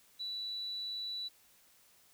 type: tone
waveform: sine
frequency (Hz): 3951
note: B7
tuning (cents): 0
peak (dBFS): -37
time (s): 0.19-1.29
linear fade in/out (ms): 20
effects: white hiss -65 dBFS RMS until 2.13 s